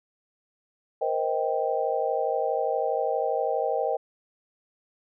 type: chord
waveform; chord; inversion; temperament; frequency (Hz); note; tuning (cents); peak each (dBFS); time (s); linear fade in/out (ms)
sine; C minor seventh; third; just; 470.9 / 523.3 / 627.9 / 784.9; Bb4 / C5 / Eb5 / G5; +18 / 0 / +16 / +2; -29; 1.01-3.97; 10
effects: none